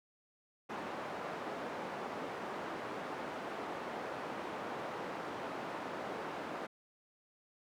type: band-pass noise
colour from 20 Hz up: white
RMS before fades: -42 dBFS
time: 0.69-6.67 s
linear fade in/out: 10 ms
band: 210 to 1000 Hz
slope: 12 dB/octave
effects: none